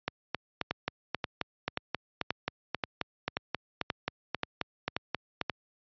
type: two click trains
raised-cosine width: 0.3 ms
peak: -13 / -13 dBFS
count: 21 / 10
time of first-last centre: 0.08-5.413 / 0.71-5.497 s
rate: 3.75 / 1.88 Hz
effects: high-pass 80 Hz 12 dB/octave + resampled to 11025 Hz